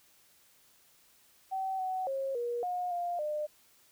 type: tone with pitch steps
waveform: sine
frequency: 765 / 749 / 540 / 477.9 / 719 / 700 / 602 Hz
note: G5 / F#5 / C#5 / A#4 / F#5 / F5 / D5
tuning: -42 / +21 / -45 / +43 / -50 / +4 / +43 cents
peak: -31 dBFS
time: 1.51-3.47 s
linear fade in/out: 20 ms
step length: 280 ms
effects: white hiss -64 dBFS RMS until 3.91 s